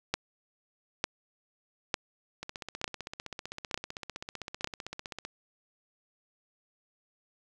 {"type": "two click trains", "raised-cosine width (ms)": 0.2, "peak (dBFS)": [-21, -10], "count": [45, 6], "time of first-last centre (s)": [[2.43, 5.251], [0.14, 4.645]], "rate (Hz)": [15.6, 1.11], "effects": []}